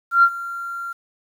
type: tone with ADSR envelope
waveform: sine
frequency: 1380 Hz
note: F6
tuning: 21 cents flat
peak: -7 dBFS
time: 0.11-0.93 s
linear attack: 120 ms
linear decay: 62 ms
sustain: -19 dB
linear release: 10 ms
effects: tanh soft clip ceiling -3 dBFS + 8-bit